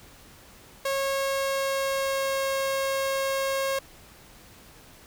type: tone with pitch glide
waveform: sawtooth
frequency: 546 to 541.9 Hz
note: C#5 to C#5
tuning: -26 to -39 cents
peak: -21 dBFS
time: 0.85-3.79 s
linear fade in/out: 5 ms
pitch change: -13 cents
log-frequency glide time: 1.11-2.47 s
effects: pink hiss -51 dBFS RMS until 5.06 s